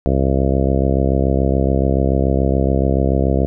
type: harmonic tone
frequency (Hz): 67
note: C2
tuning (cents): +42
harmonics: 1 / 2 / 3 / 4 / 5 / 6 / 7 / 8 / 9 / 10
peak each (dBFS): -17 / -20 / -22 / -23 / -24 / -25 / -25 / -26 / -27 / -27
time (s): 0.06-3.46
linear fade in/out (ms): 0
effects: none